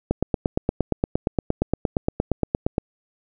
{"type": "click train", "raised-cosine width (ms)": 2, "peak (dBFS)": -6, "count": 24, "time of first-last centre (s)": [0.11, 2.781], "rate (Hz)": 8.61, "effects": []}